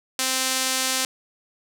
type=tone with band-pass filter; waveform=sawtooth; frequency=260.6 Hz; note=C4; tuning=7 cents flat; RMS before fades=-24 dBFS; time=0.19-1.05 s; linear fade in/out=2 ms; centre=7500 Hz; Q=0.72; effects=none